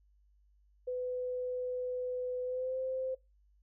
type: tone with pitch glide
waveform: sine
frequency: 501 to 520.5 Hz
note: B4 to C5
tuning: +25 to -9 cents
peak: -33 dBFS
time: 0.87-3.15 s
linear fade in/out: 10 ms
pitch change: +66 cents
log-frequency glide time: 2.44-2.78 s
effects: noise-tail reverb RT60 0.2 s tail -20 dB re dry + added 50 Hz sine -64 dBFS peak until 3.62 s